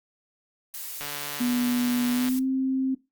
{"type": "noise", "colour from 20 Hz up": "blue", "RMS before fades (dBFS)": -36, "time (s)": [0.74, 2.39], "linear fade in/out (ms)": 0}
{"type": "click train", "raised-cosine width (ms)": 0.2, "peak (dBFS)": -17, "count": 186, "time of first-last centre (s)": [1.01, 2.286], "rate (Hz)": 145}
{"type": "tone with pitch glide", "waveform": "sine", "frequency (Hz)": [244.6, 263.7], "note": ["B3", "C4"], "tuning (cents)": [-16, 14], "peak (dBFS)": -22, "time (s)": [1.4, 2.95], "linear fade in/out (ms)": 10, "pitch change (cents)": 130, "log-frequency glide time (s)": [2.12, 2.45]}
{"effects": ["noise-tail reverb RT60 0.2 s tail -17 dB re dry", "Opus 48 kbps"]}